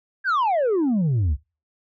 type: exponential sweep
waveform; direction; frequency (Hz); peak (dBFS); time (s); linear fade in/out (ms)
sine; down; 1661.2 to 65.2; -15; 0.24-1.37; 50
effects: noise-tail reverb RT60 0.3 s tail -24 dB re dry + tanh soft clip ceiling -17 dBFS